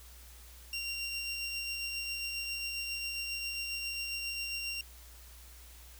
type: tone with tremolo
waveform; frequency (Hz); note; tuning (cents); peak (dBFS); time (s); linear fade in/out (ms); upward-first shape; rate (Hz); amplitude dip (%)
25% pulse; 2765; F7; -18; -30; 0.73-4.81; 2; triangle; 7.4; 30
effects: added 60 Hz sine -52 dBFS peak until 5.99 s + white hiss -56 dBFS RMS until 5.99 s